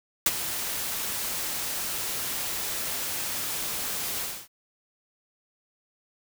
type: noise with ADSR envelope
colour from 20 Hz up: white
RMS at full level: -19 dBFS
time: 0.26-4.48 s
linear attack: 4 ms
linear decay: 35 ms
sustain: -12 dB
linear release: 270 ms
effects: none